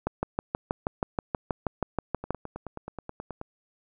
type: two click trains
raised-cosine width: 1 ms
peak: -12 / -22 dBFS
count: 15 / 12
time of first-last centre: 0.07-2.306 / 2.24-3.414 s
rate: 6.26 / 9.37 Hz
effects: none